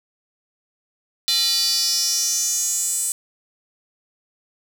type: tone with high-pass filter sweep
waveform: square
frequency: 270 Hz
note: C#4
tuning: 45 cents flat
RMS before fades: -21 dBFS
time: 1.28-3.12 s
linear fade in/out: 0 ms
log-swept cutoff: 3900 to 8400 Hz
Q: 5.7
effects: none